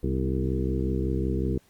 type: harmonic tone with a mistuned harmonic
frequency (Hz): 65.41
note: C2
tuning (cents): 0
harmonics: 1 / 2 / 3 / 4 / 5 / 6 / 7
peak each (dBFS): -28 / -30 / -32 / -35 / -32 / -33 / -37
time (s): 0.03-1.58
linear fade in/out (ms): 5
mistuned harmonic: 4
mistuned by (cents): -43
effects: pink hiss -62 dBFS RMS until 1.69 s + Opus 24 kbps